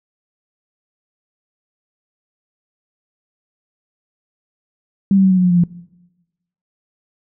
sine tone with pitch steps, 196 / 192.52 / 189.1 / 185.75 / 182.45 / 179.21 / 176.03 / 172.91 Hz, G3 / G3 / F#3 / F#3 / F#3 / F3 / F3 / F3, 0 / -31 / +38 / +7 / -24 / +45 / +14 / -17 cents, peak -9 dBFS, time 5.11-5.638 s, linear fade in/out 2 ms, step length 66 ms, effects noise-tail reverb RT60 1.0 s tail -20 dB re dry

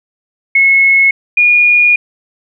sine tone pair in turn, 2183 / 2438 Hz, C#7 / D#7, -27 / -36 cents, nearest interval major second, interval 191 cents, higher second, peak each -5 dBFS, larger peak neither, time 0.55-1.11 / 1.37-1.96 s, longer second, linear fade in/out 5 ms, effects none

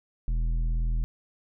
triangle tone with tanh clipping, 40.95 Hz, E1, 11 cents flat, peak -25 dBFS, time 0.28-1.04 s, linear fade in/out 0 ms, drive 13 dB, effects none

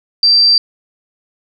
sine tone, 4693 Hz, D8, 2 cents flat, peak -6 dBFS, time 0.23-0.58 s, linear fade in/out 2 ms, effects none

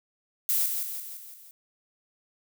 violet noise with echo, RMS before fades -25 dBFS, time 0.49-0.66 s, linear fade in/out 0 ms, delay 170 ms, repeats 5, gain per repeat -5 dB, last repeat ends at 1.51 s, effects none

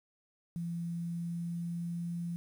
sine tone with pitch glide, 170 to 171.58 Hz, F3 to F3, -46 to -30 cents, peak -34 dBFS, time 0.56-2.36 s, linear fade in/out 0 ms, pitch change +16 cents, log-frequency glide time 0.83-2.11 s, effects 10-bit

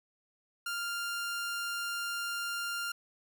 sawtooth tone, 1396.9 Hz, F6, in tune, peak -30 dBFS, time 0.66-2.92 s, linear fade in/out 5 ms, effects none

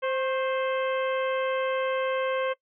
harmonic tone with a mistuned harmonic, 523.3 Hz, C5, in tune, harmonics 1 / 2 / 3 / 4 / 5 / 6, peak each -26 / -32 / -36 / -38 / -40 / -42 dBFS, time 0.02-2.54 s, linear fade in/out 20 ms, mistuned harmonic 2, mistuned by +46 cents, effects noise-tail reverb RT60 0.1 s tail -21 dB re dry

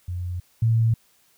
sine tone pair in turn, 89 / 113.7 Hz, F2 / A#2, +33 / -43 cents, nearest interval major third, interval 424 cents, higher second, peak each -26 / -16 dBFS, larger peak second, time 0.08-0.4 / 0.62-0.94 s, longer neither, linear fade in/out 5 ms, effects white hiss -61 dBFS RMS until 1.37 s

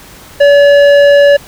triangle tone with tanh clipping, 571 Hz, D5, 49 cents flat, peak -4 dBFS, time 0.4-1.37 s, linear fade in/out 10 ms, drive 16 dB, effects pink hiss -35 dBFS RMS until 1.47 s

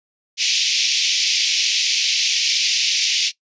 white band-pass noise, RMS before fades -19 dBFS, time 0.37-3.32 s, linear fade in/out 50 ms, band 2300 to 6100 Hz, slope 48 dB/octave, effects noise-tail reverb RT60 0.1 s tail -19 dB re dry + resampled to 16000 Hz

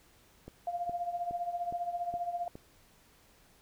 click train, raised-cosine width 2 ms, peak -31 dBFS, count 6, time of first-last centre 0.48-2.555 s, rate 2.41 Hz
sine tone with tremolo, 698.5 Hz, F5, in tune, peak -29 dBFS, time 0.67-2.48 s, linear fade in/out 2 ms, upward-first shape triangle, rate 15 Hz, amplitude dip 80%
effects pink hiss -63 dBFS RMS until 3.61 s

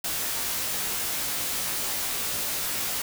white noise with comb filter, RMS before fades -29 dBFS, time 0.04-3.02 s, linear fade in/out 5 ms, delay 18 ms, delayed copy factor -0.75, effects none

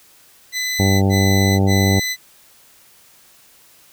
20% pulse tone bursts, 2008 Hz, B6, 28 cents sharp, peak -15 dBFS, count 3, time 0.52-2.166 s, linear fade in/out 50 ms, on 500 ms, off 73 ms
harmonic tone, 97.2 Hz, G2, 14 cents flat, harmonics 1 / 2 / 3 / 4 / 5 / 6 / 7 / 8 / 9, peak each -15 / -18 / -23 / -24 / -28 / -30 / -32 / -28 / -35 dBFS, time 0.79-2 s, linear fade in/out 10 ms
effects white hiss -50 dBFS RMS until 3.92 s

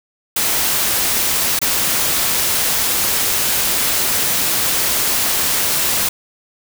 white noise with dropouts, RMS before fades -17 dBFS, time 0.36-6.09 s, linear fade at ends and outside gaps 5 ms, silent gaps 1.591-1.615 s, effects none

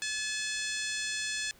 harmonic tone with a mistuned harmonic, 860 Hz, A5, 40 cents flat, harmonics 2 / 3 / 4 / 5 / 6 / 7 / 8 / 9 / 10, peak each -37 / -39 / -40 / -41 / -42 / -42 / -43 / -44 / -44 dBFS, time 0.02-1.51 s, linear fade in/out 0 ms, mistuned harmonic 9, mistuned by -31 cents, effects pink hiss -59 dBFS RMS until 1.59 s

